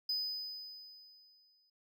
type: tone with exponential decay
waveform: triangle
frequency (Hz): 5000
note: D#8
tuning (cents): +8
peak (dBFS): -30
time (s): 0.09-1.7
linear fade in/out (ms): 5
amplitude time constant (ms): 350
effects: noise-tail reverb RT60 0.2 s tail -24 dB re dry